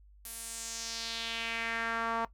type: tone with band-pass filter sweep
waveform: sawtooth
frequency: 228.7 Hz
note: A#3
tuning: 33 cents flat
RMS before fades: -36 dBFS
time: 0.25-2.25 s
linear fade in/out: 0 ms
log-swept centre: 12000 to 1000 Hz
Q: 2.4
effects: noise-tail reverb RT60 0.1 s tail -17 dB re dry + added 50 Hz sine -55 dBFS peak until 2.33 s